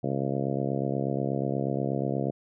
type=harmonic tone; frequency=68.3 Hz; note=C#2; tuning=25 cents flat; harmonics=2 / 3 / 4 / 5 / 6 / 7 / 8 / 9 / 10; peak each=-31 / -33 / -34 / -35 / -36 / -36 / -37 / -38 / -38 dBFS; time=0.03-2.31 s; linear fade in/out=10 ms; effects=none